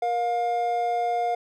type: tone pair together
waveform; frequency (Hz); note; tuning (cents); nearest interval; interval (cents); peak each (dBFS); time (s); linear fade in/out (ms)
triangle; 473 / 708.7; A#4 / F5; +25 / +25; perfect fifth; 700; -28 / -21; 0.02-1.35; 5
effects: none